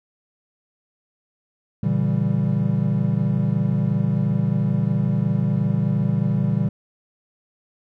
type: chord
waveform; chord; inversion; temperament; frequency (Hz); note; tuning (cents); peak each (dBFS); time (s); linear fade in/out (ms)
triangle; A# diminished seventh; none; equal with one note detuned; 116.54 / 141.83 / 164.81 / 196; A#2 / C#3 / E3 / G3; 0 / +40 / 0 / 0; -22 / -21 / -22 / -21; 1.83-6.69; 5
effects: none